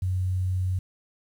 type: tone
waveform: sine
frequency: 92.5 Hz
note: F#2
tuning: in tune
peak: -23 dBFS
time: 0.02-0.79 s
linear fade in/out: 5 ms
effects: 9-bit